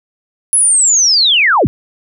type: linear sweep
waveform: sine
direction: down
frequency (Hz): 10548 to 62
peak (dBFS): -7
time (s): 0.53-1.67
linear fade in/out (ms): 0
effects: none